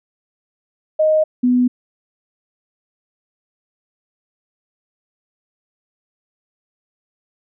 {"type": "tone pair in turn", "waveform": "sine", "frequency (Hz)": [622.3, 248.2], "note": ["D#5", "B3"], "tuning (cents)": [0, 9], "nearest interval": "octave + major third", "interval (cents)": 1591, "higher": "first", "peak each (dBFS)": -11, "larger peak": "neither", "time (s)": [[0.99, 1.24], [1.43, 1.68]], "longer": "neither", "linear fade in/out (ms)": 10, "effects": []}